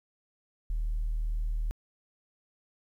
sine tone, 38.89 Hz, D#1, in tune, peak -26 dBFS, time 0.7-1.71 s, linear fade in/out 0 ms, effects tanh soft clip ceiling -25 dBFS + 11-bit

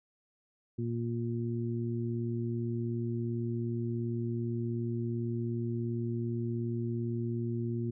harmonic tone, 117.3 Hz, A#2, 11 cents sharp, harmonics 1 / 2 / 3, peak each -33 / -36 / -38 dBFS, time 0.78-7.91 s, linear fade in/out 10 ms, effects none

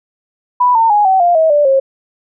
sine tone with pitch steps, 987.8 / 905.8 / 830.6 / 761.7 / 698.5 / 640.5 / 587.3 / 538.6 Hz, B5 / A#5 / G#5 / G5 / F5 / E5 / D5 / C#5, 0 / -50 / 0 / -50 / 0 / -50 / 0 / -50 cents, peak -7 dBFS, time 0.6-1.8 s, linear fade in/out 10 ms, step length 150 ms, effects none

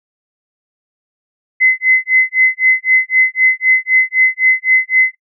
sine tone with tremolo, 2043 Hz, C7, 42 cents flat, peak -5 dBFS, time 1.6-5.15 s, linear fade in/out 20 ms, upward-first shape sine, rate 3.9 Hz, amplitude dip 100%, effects noise-tail reverb RT60 0.1 s tail -23 dB re dry

